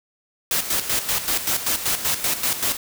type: noise with tremolo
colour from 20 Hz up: white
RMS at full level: -21 dBFS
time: 0.51-2.77 s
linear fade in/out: 2 ms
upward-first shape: square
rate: 5.2 Hz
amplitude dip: 65%
effects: none